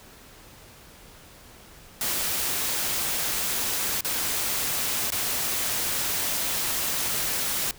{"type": "noise with dropouts", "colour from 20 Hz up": "white", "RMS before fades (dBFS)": -27, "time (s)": [2.01, 7.71], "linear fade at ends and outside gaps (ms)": 1, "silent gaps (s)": [[4.008, 4.047], [5.104, 5.121]], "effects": ["pink hiss -49 dBFS RMS until 7.78 s"]}